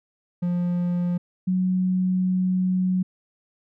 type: tone pair in turn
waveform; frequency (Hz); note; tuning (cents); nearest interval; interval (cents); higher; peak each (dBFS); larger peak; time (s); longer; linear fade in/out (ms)
triangle / sine; 176 / 184.49; F3 / F#3; +14 / -5; minor second; 81; second; -19; neither; 0.42-1.18 / 1.47-3.03; second; 10
effects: none